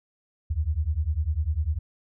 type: beating tone pair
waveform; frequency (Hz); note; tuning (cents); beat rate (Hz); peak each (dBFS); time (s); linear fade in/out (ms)
sine; 72.2 / 82.2; D2 / E2; -29 / -4; 10; -26; 0.5-1.79; 10
effects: none